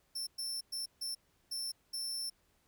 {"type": "tone bursts at uneven times", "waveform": "sawtooth", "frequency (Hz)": 5370, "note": "E8", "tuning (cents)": 31, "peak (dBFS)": -34, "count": 6, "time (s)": [[0.15, 0.27], [0.38, 0.61], [0.72, 0.86], [1.01, 1.15], [1.51, 1.72], [1.93, 2.3]], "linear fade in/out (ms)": 10, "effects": ["pink hiss -73 dBFS RMS until 2.67 s"]}